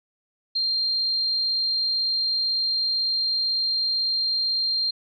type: tone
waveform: sine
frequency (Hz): 4186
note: C8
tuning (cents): 0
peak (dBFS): -21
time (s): 0.55-4.91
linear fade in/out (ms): 10
effects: none